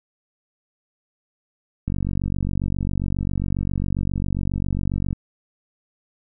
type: click train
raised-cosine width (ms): 5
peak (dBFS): -12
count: 155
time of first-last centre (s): 1.88-5.129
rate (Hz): 47.4
effects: none